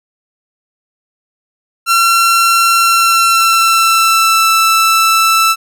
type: tone with pitch glide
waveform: sawtooth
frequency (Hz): 1360 to 1324.3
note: F6 to E6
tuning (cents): -46 to +8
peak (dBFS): -4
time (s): 1.86-5.56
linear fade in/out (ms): 50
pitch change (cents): -46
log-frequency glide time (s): 2.79-4.53
effects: none